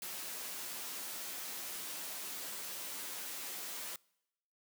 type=noise with comb filter; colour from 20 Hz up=white; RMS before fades=-43 dBFS; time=0.02-3.96 s; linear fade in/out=2 ms; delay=11 ms; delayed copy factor=+0.5; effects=noise-tail reverb RT60 0.9 s tail -26 dB re dry + high-pass 200 Hz 12 dB/octave